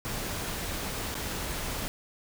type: noise with dropouts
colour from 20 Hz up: pink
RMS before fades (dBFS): -34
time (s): 0.05-1.88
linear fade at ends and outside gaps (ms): 0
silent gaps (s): 1.143-1.152
effects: none